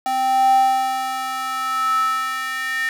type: tone with high-pass filter sweep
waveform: square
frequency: 260.6 Hz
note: C4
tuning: 7 cents flat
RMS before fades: -20 dBFS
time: 0.06-2.89 s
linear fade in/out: 0 ms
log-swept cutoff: 660 to 1800 Hz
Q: 8.5
effects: none

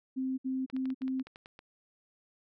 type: tone bursts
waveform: sine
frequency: 261.6 Hz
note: C4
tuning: in tune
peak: -30 dBFS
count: 4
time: 0.16-1.229 s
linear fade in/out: 20 ms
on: 220 ms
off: 63 ms
type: clicks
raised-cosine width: 0.3 ms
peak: -33 dBFS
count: 11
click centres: 0.7 / 0.765 / 0.856 / 0.903 / 1.019 / 1.08 / 1.197 / 1.27 / 1.359 / 1.459 / 1.591 s
effects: none

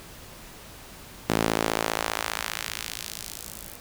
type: tone with high-pass filter sweep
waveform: sawtooth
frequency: 55 Hz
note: A1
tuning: in tune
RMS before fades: -30 dBFS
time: 1.29-3.76 s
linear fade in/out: 5 ms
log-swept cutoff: 200 to 12000 Hz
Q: 0.76
effects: pink hiss -45 dBFS RMS until 3.8 s

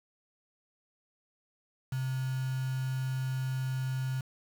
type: tone with quantisation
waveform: sine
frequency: 130.81 Hz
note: C3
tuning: in tune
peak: -30 dBFS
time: 1.92-4.21 s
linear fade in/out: 5 ms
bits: 7
effects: none

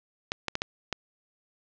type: clicks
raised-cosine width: 0.2 ms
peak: -11 dBFS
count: 5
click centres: 0.319 / 0.483 / 0.554 / 0.619 / 0.927 s
effects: low-pass 6000 Hz 12 dB/octave

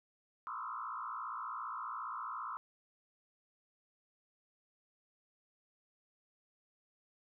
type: tone with frequency modulation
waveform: sine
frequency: 1176 Hz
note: D6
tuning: 2 cents sharp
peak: -39 dBFS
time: 0.47-2.57 s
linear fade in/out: 0 ms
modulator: 57.4 Hz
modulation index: 3.2
effects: none

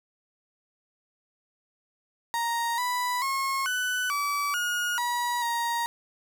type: tone with pitch steps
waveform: 35% pulse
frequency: 934 / 988 / 1084 / 1495 / 1150 / 1438 / 965 / 939 Hz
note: A#5 / B5 / C#6 / F#6 / D6 / F#6 / B5 / A#5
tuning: +3 / 0 / -39 / +17 / -37 / -50 / -40 / +12 cents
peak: -24 dBFS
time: 2.34-5.86 s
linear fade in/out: 0 ms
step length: 440 ms
effects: none

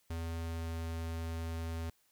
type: tone with pitch glide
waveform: square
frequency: 82.8 to 82.28 Hz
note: E2 to E2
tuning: +8 to -3 cents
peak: -37 dBFS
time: 0.1-1.9 s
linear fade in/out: 5 ms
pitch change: -11 cents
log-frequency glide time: 0.38-0.75 s
effects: white hiss -72 dBFS RMS until 2.11 s

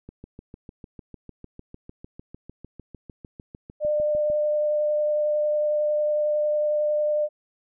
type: click train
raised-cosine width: 3 ms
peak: -27 dBFS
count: 29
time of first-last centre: 0.09-4.301 s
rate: 6.65 Hz
type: tone with vibrato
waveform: sine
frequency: 600 Hz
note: D5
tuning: 37 cents sharp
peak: -20 dBFS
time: 3.8-7.29 s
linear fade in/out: 50 ms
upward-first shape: sine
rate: 11 Hz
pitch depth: 9 cents each way
effects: none

